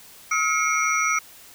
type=tone cluster; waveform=sine; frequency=1282 / 1407 / 2180 / 2332 / 5800 Hz; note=E6 / F6 / C#7 / D7 / F#8; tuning=-49 / +12 / -29 / -13 / -35 cents; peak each=-23 / -31 / -24 / -30 / -27 dBFS; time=0.31-1.19 s; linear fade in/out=5 ms; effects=white hiss -47 dBFS RMS until 1.54 s